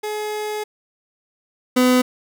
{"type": "tone pair in turn", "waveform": "30% pulse", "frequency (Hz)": [423.6, 251.9], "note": ["G#4", "B3"], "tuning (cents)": [34, 34], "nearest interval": "major sixth", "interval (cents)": 900, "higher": "first", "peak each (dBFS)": [-21, -10], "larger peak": "second", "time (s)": [[0.03, 0.64], [1.76, 2.02]], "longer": "first", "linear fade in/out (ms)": 10, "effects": []}